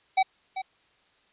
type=tone with echo; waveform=square; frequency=762 Hz; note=G5; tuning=49 cents flat; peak=-19 dBFS; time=0.17-0.23 s; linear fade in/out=10 ms; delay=390 ms; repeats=1; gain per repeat=-11 dB; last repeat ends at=0.62 s; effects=white hiss -64 dBFS RMS until 1.32 s + resampled to 8000 Hz